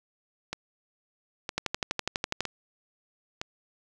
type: two click trains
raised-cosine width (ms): 0.2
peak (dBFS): -10 / -15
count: 11 / 4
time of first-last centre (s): 1.58-2.406 / 0.53-3.415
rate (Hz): 12.1 / 1.04
effects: none